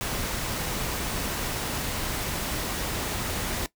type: noise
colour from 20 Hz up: pink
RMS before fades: -30 dBFS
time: 0.01-3.66 s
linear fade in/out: 0 ms
effects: noise-tail reverb RT60 0.1 s tail -18 dB re dry